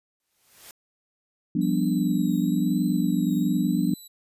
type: noise with exponential growth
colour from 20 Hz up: white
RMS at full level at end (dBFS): -42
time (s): 0.2-0.71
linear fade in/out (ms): 1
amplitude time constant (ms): 110
type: chord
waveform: sine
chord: G dominant seventh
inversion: third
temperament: equal with one note detuned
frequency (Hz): 174.61 / 196 / 245.5 / 293.7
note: F3 / G3 / B3 / D4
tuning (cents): 0 / 0 / -10 / 0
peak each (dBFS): -26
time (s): 1.55-3.94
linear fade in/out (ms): 5
type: tone with vibrato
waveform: 5% pulse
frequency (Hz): 3908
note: B7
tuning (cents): -19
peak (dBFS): -36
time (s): 1.61-4.08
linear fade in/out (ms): 10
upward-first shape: triangle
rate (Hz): 1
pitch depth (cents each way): 59
effects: resampled to 32000 Hz